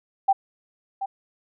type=tone with echo; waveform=sine; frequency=782 Hz; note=G5; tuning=4 cents flat; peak=-14 dBFS; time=0.28-0.33 s; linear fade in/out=10 ms; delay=730 ms; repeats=1; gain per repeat=-11 dB; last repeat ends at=1.06 s; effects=none

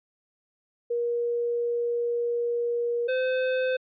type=tone pair in turn; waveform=sine / square; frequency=474.9 / 513.9 Hz; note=A#4 / C5; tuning=+32 / -31 cents; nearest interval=minor second; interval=137 cents; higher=second; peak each=-24 dBFS; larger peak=neither; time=0.9-3.08 / 3.08-3.77 s; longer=first; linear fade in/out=10 ms; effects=resampled to 8000 Hz

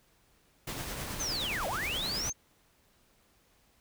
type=noise with tremolo; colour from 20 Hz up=pink; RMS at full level=-37 dBFS; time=0.67-2.3 s; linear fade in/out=5 ms; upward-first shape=sine; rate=9.5 Hz; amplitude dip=30%
type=linear two-way sweep; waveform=sine; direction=down then up; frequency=6500 to 510 to 6500 Hz; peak=-32 dBFS; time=1.19-2.33 s; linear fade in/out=20 ms; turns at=1.67 s
effects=pink hiss -67 dBFS RMS until 3.8 s

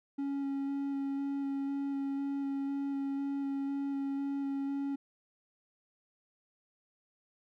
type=tone with vibrato; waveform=triangle; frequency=277.2 Hz; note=C#4; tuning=in tune; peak=-30 dBFS; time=0.18-4.96 s; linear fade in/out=10 ms; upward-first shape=square; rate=2 Hz; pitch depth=9 cents each way; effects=none

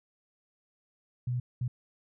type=tone bursts at uneven times; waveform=sine; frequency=123.47 Hz; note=B2; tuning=in tune; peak=-28 dBFS; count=2; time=1.27-1.4 / 1.61-1.68 s; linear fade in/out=5 ms; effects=none

